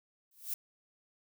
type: noise with exponential growth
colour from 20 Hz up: violet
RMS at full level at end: -32 dBFS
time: 0.31-0.54 s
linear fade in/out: 5 ms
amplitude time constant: 49 ms
effects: none